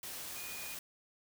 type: tone in noise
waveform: sine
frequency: 2456 Hz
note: D#7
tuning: 23 cents flat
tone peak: -48 dBFS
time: 0.36-0.74 s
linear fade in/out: 2 ms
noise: white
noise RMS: -44 dBFS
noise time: 0.03-0.79 s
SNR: -7 dB
effects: none